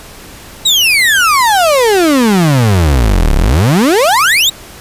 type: exponential two-way sweep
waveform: 35% pulse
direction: down then up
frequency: 3933 to 32.7 to 3933 Hz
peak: -5 dBFS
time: 0.65-4.5 s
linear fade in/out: 10 ms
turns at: 3.35 s
effects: pink hiss -33 dBFS RMS until 4.8 s + resampled to 32000 Hz